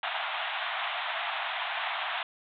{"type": "band-pass noise", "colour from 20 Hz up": "pink", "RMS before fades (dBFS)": -33, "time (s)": [0.03, 2.23], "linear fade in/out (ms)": 2, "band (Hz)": [650, 3700], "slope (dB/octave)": 96, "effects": []}